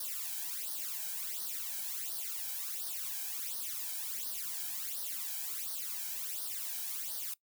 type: noise with flanger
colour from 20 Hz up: blue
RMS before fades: -39 dBFS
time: 0-7.34 s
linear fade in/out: 5 ms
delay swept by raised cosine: 0.2 to 1.3 ms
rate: 1.4 Hz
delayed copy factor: +0.85
effects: noise-tail reverb RT60 0.1 s tail -20 dB re dry